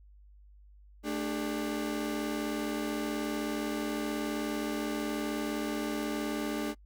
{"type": "tone cluster", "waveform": "35% pulse", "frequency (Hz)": [220.6, 296.4, 402.2], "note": ["A3", "D4", "G4"], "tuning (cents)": [5, 16, 44], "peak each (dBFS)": [-35, -32, -38], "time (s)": [1.03, 6.75], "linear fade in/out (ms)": 50, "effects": ["noise-tail reverb RT60 0.1 s tail -26 dB re dry", "added 50 Hz sine -53 dBFS peak until 6.85 s"]}